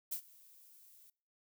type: noise with ADSR envelope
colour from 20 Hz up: violet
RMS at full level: -37 dBFS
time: 0.11-1.1 s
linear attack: 14 ms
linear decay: 84 ms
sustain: -24 dB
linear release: 4 ms
effects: noise-tail reverb RT60 0.5 s tail -25 dB re dry